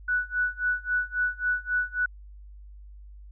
sine tone with tremolo, 1480 Hz, F#6, in tune, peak -21 dBFS, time 0.08-2.06 s, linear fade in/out 5 ms, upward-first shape sine, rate 3.7 Hz, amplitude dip 95%, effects added 50 Hz sine -43 dBFS peak until 3.31 s

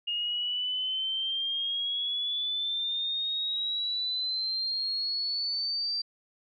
sine exponential sweep, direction up, 2845 to 4699 Hz, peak -28 dBFS, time 0.07-6.02 s, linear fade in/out 10 ms, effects none

